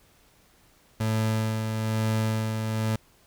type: tone with tremolo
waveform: 30% pulse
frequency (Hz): 110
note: A2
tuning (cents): 0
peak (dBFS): -20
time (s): 1-2.96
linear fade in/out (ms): 5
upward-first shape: sine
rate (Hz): 1.1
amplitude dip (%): 40
effects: pink hiss -60 dBFS RMS until 3.26 s